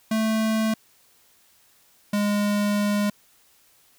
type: tone pair in turn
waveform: square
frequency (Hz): 220 / 205.8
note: A3 / G#3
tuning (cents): 0 / -16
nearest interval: minor second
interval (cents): 116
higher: first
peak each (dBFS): -21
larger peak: neither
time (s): 0.11-0.74 / 2.13-3.1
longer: second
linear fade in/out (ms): 5
effects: white hiss -59 dBFS RMS until 3.98 s